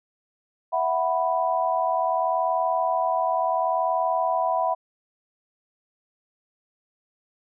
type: chord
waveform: sine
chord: E suspended second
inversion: none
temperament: equal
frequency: 659.3 / 740 / 987.8 Hz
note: E5 / F#5 / B5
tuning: 0 / 0 / 0 cents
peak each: -25 dBFS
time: 0.72-4.75 s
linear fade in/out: 20 ms
effects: none